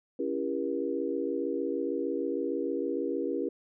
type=chord; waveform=sine; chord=C# diminished seventh; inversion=none; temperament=just; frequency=277.2 / 332.6 / 399.1 / 479 Hz; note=C#4 / E4 / G4 / Bb4; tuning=0 / +16 / +31 / +47 cents; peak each=-34 dBFS; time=0.19-3.49 s; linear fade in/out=5 ms; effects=none